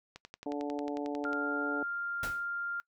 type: click train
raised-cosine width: 0.2 ms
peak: -28 dBFS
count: 14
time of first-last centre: 0.16-1.331 s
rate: 11.1 Hz
type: harmonic tone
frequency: 145 Hz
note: D3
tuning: 22 cents flat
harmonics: 2 / 3 / 4 / 5 / 6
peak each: -35 / -39 / -41 / -43 / -45 dBFS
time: 0.46-1.83 s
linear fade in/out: 2 ms
type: tone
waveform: sine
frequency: 1396.9 Hz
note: F6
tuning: in tune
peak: -33 dBFS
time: 1.25-2.8 s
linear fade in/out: 0 ms
type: noise with exponential decay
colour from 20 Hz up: pink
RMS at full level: -36 dBFS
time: 2.23-2.47 s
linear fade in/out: 2 ms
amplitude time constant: 51 ms
effects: noise-tail reverb RT60 0.1 s tail -23 dB re dry